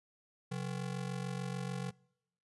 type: ring-modulated tone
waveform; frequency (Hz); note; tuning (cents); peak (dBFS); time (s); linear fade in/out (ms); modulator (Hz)
square; 155.56; D#3; 0; -34; 0.51-1.91; 10; 23.4
effects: noise-tail reverb RT60 0.8 s tail -26 dB re dry + resampled to 24000 Hz